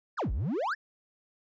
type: exponential two-way sweep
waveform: triangle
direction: down then up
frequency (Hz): 1864.7 to 46.25 to 1864.7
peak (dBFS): -26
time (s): 0.17-0.75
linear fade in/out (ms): 20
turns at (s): 0.32
effects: resampled to 16000 Hz

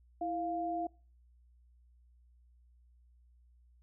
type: tone pair together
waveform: sine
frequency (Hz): 329.6 / 698.4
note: E4 / F5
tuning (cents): 0 / 0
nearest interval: octave + minor second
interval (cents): 1300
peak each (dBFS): -38 / -34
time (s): 0.21-0.87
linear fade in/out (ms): 5
effects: noise-tail reverb RT60 0.4 s tail -25 dB re dry + added 60 Hz sine -61 dBFS peak until 3.82 s

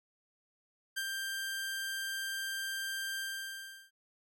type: tone with ADSR envelope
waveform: sawtooth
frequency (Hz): 1581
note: G6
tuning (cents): +14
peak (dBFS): -29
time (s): 0.96-3.91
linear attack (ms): 17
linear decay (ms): 54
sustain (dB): -3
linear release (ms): 720
effects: none

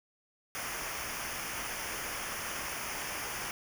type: noise with comb filter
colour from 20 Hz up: pink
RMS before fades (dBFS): -38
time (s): 0.55-3.51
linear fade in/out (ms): 0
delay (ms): 0.25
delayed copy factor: -0.75
effects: none

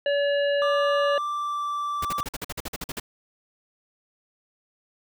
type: harmonic tone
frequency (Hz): 570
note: C#5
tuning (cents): +48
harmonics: 1 / 3 / 5 / 7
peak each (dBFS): -21 / -30 / -33 / -41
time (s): 0.06-1.18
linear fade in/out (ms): 2
type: tone with pitch glide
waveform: triangle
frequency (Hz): 1183 to 1168.1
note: D6 to D6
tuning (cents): +12 to -10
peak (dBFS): -24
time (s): 0.62-2.23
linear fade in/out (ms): 0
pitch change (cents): -22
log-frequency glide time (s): 0.98-1.66
type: noise bursts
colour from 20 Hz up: pink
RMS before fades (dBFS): -32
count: 13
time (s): 2.02-2.999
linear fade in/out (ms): 5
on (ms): 31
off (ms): 48
effects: none

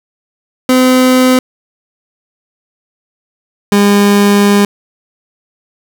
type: tone pair in turn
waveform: 30% pulse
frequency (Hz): 255.8 / 203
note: C4 / G#3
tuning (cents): -39 / -39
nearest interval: major third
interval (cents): 400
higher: first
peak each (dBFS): -3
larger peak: neither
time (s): 0.69-1.39 / 3.72-4.65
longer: second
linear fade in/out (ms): 2
effects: none

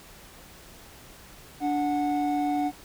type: tone pair together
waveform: triangle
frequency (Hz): 292 / 735.8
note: D4 / F#5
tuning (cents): -10 / -10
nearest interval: octave + major third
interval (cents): 1600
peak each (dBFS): -24 / -25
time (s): 1.6-2.72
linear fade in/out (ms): 50
effects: pink hiss -49 dBFS RMS until 2.84 s

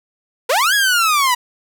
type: linear two-way sweep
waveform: sawtooth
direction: up then down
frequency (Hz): 438.2 to 1687 to 955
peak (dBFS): -9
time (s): 0.49-1.35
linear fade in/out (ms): 10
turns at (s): 0.74
effects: none

